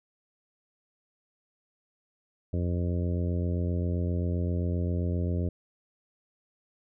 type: harmonic tone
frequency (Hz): 87.6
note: F2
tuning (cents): +6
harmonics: 1 / 2 / 3 / 4 / 5 / 6 / 7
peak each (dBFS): -27 / -33 / -37 / -39 / -41 / -43 / -44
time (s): 2.53-5.49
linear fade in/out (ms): 5
effects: none